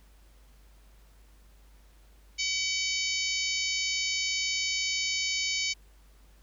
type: harmonic tone with a mistuned harmonic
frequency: 758 Hz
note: F#5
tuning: 42 cents sharp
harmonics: 3 / 4 / 5 / 6 / 7 / 8 / 9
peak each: -32 / -36 / -39 / -34 / -36 / -37 / -37 dBFS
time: 2.38-5.74 s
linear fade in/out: 20 ms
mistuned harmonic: 8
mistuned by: +16 cents
effects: added 50 Hz sine -54 dBFS peak until 6.42 s + pink hiss -64 dBFS RMS until 6.42 s